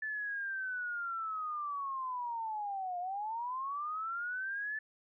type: linear two-way sweep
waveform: sine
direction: down then up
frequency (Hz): 1752 to 701 to 1752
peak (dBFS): -35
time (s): 0.02-4.79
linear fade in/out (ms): 5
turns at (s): 2.99
effects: none